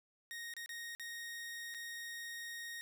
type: tone with dropouts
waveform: sawtooth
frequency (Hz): 1864.7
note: A#6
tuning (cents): 0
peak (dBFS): -40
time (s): 0.31-2.81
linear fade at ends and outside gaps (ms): 0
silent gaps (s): 0.538-0.566 / 0.66-0.692 / 0.95-0.997 / 1.741-1.746
effects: none